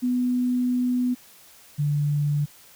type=tone pair in turn; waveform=sine; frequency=248.5 / 146.29 Hz; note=B3 / D3; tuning=+11 / -6 cents; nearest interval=major sixth; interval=917 cents; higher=first; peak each=-20 dBFS; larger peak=neither; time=0.02-1.15 / 1.78-2.46 s; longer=first; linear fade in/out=20 ms; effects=white hiss -51 dBFS RMS until 2.75 s